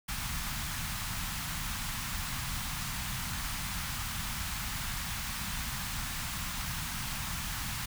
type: band-stop noise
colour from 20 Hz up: pink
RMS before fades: -36 dBFS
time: 0.08-7.86 s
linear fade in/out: 10 ms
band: 210 to 900 Hz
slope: 24 dB/octave
effects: none